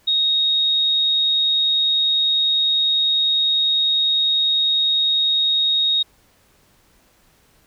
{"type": "tone", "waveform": "sine", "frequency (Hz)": 3750, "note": "A#7", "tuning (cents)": 10, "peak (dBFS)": -15, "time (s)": [0.07, 6.03], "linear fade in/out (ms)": 10, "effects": ["pink hiss -57 dBFS RMS until 7.66 s"]}